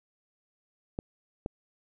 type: clicks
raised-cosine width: 2 ms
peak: -19 dBFS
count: 2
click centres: 0.989 / 1.461 s
effects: none